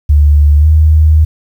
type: tone with pitch glide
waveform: sine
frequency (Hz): 73.42 to 77.7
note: D2 to D#2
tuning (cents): 0 to -2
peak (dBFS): -3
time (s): 0.09-1.25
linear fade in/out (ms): 10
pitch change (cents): +98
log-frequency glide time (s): 0.59-0.66
effects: 7-bit